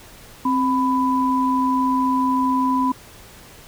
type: tone pair together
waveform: sine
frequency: 262.8 / 996 Hz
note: C4 / B5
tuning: +8 / +14 cents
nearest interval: octave + major seventh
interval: 2306 cents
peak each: -19 dBFS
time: 0.45-2.92 s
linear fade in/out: 5 ms
effects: pink hiss -44 dBFS RMS until 3.67 s